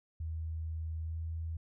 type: tone with pitch glide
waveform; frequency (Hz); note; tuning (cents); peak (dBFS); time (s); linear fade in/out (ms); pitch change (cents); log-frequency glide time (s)
sine; 80.3 to 81.47; E2 to E2; -45 to -20; -35; 0.2-1.57; 5; +25; 1.03-1.17
effects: none